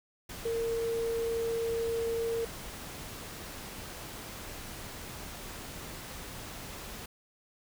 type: tone in noise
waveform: sine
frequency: 459.7 Hz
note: A#4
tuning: 24 cents flat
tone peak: -29 dBFS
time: 0.45-2.45 s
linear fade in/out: 5 ms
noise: pink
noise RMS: -43 dBFS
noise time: 0.29-7.06 s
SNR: +11 dB
effects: none